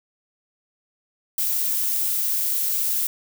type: noise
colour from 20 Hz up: violet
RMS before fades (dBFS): -23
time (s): 1.38-3.07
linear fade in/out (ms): 2
effects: none